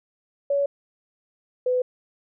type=tone pair in turn; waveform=sine; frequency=564 / 502.3 Hz; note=C#5 / B4; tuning=+30 / +29 cents; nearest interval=major second; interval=201 cents; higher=first; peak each=-19 dBFS; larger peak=neither; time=0.5-0.66 / 1.66-1.82 s; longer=neither; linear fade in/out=5 ms; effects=none